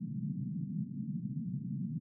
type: band-pass noise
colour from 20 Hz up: white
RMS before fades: -38 dBFS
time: 0-2 s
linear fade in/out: 20 ms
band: 130 to 220 Hz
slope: 48 dB/octave
effects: none